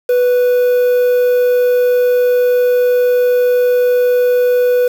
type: tone with quantisation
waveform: triangle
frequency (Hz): 493.9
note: B4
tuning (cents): 0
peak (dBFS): -7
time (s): 0.09-4.88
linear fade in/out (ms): 5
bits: 5
effects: none